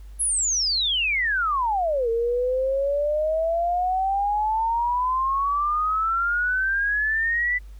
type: exponential two-way sweep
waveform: sine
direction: down then up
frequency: 11070 to 454.1 to 1995 Hz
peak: -20 dBFS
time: 0.19-7.59 s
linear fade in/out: 20 ms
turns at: 2.09 s
effects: added 50 Hz sine -38 dBFS peak until 7.79 s + pink hiss -60 dBFS RMS until 7.79 s